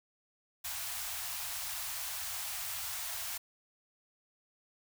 white band-stop noise, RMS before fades -39 dBFS, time 0.64-3.38 s, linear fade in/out 10 ms, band 120 to 630 Hz, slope 96 dB/octave, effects none

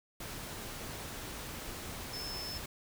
sine tone in noise, 5260 Hz, E8, 5 cents flat, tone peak -40 dBFS, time 2.13-2.58 s, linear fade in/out 5 ms, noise pink, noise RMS -43 dBFS, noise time 0.2-2.66 s, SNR 0 dB, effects none

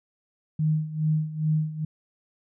sine tone with tremolo, 155.2 Hz, D#3, 4 cents flat, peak -19 dBFS, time 0.59-1.85 s, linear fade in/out 5 ms, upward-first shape sine, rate 2.4 Hz, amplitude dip 80%, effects none

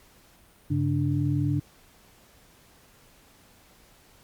sine tone cluster, 99.5 / 139.9 / 293.9 Hz, G2 / C#3 / D4, +26 / +16 / +1 cents, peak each -28 / -25 / -28 dBFS, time 0.7-1.6 s, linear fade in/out 10 ms, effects pink hiss -57 dBFS RMS until 4.23 s + Opus 48 kbps

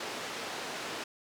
pink band-pass noise, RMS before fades -39 dBFS, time 0-1.04 s, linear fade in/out 5 ms, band 340 to 5800 Hz, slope 12 dB/octave, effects none

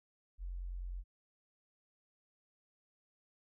sine tone, 44.69 Hz, F1, 41 cents sharp, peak -39 dBFS, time 0.38-1.04 s, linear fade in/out 50 ms, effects none

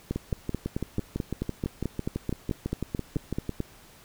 two click trains, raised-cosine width 3 ms, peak -15 / -16 dBFS, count 17 / 21, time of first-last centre 0.11-3.603 / 0.16-3.493 s, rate 4.58 / 6 Hz, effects pink hiss -53 dBFS RMS until 4.04 s

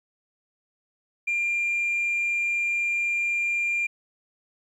sine tone, 2392 Hz, D7, 31 cents sharp, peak -21 dBFS, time 1.27-3.87 s, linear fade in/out 10 ms, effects tanh soft clip ceiling -20 dBFS + 10-bit

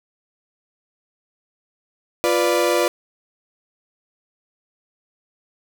35% pulse chord, B diminished, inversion second, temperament equal, 349.2 / 493.9 / 587.3 Hz, F4 / B4 / D5, 0 / 0 / 0 cents, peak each -19 dBFS, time 2.24-2.88 s, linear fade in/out 0 ms, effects none

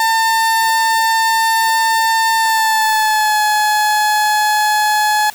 30% pulse tone with pitch glide, 899 to 848.5 Hz, A5 to G#5, +37 to +37 cents, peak -9 dBFS, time 0-5.3 s, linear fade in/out 2 ms, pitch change -100 cents, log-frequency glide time 2.36-3.41 s, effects white hiss -37 dBFS RMS until 5.34 s

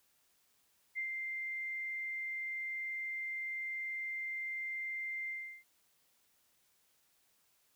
sine tone with ADSR envelope, 2093 Hz, C7, in tune, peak -34 dBFS, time 0.95-5.64 s, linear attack 32 ms, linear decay 98 ms, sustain -3 dB, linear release 350 ms, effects white hiss -73 dBFS RMS until 7.75 s

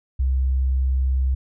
sine tone, 65.41 Hz, C2, in tune, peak -17 dBFS, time 0.19-1.35 s, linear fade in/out 10 ms, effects none

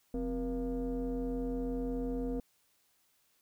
sine tone with frequency modulation, 258.9 Hz, C4, 18 cents flat, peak -31 dBFS, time 0.14-2.4 s, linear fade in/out 2 ms, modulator 216 Hz, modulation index 1.1, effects tanh soft clip ceiling -28 dBFS + white hiss -72 dBFS RMS until 3.41 s

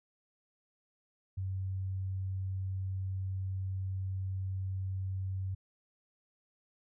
sine tone, 95 Hz, F#2, 46 cents sharp, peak -33 dBFS, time 1.37-5.55 s, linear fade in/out 10 ms, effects none

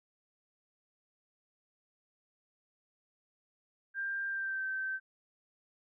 sine tone with pitch glide, 1590 to 1549.2 Hz, G6 to G6, +24 to -21 cents, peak -33 dBFS, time 3.94-5 s, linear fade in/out 50 ms, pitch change -45 cents, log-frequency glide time 4.28-4.64 s, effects none

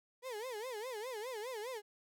35% pulse tone with vibrato, 466.2 Hz, A#4, in tune, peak -39 dBFS, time 0.22-1.82 s, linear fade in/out 50 ms, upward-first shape sine, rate 4.9 Hz, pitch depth 210 cents each way, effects none

